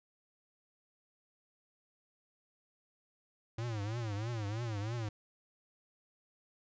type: tone with vibrato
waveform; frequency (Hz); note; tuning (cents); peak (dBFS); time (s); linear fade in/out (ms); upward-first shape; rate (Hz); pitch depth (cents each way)
square; 110; A2; 0; -36; 3.58-5.09; 5; triangle; 3.1; 190
effects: resampled to 16000 Hz